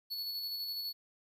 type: tone with tremolo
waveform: square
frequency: 4412 Hz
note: C#8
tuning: 9 cents flat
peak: -36 dBFS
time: 0.1-0.93 s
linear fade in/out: 20 ms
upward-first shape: square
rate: 12 Hz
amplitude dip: 25%
effects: 12-bit